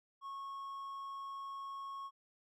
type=tone; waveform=triangle; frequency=1097 Hz; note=C#6; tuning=18 cents flat; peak=-40 dBFS; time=0.21-2.11 s; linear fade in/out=50 ms; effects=MP3 96 kbps